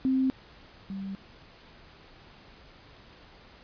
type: tone pair in turn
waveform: sine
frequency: 262.6 / 194.65 Hz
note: C4 / G3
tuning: +6 / -12 cents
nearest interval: perfect fourth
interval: 518 cents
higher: first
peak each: -22 / -33 dBFS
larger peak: first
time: 0.05-0.3 / 0.9-1.15 s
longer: neither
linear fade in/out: 0 ms
effects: pink hiss -53 dBFS RMS until 3.63 s + resampled to 11025 Hz